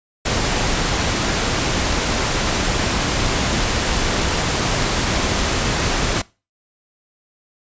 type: noise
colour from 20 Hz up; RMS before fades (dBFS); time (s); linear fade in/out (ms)
pink; -19; 0.25-6.22; 10
effects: noise-tail reverb RT60 0.3 s tail -22 dB re dry + resampled to 16000 Hz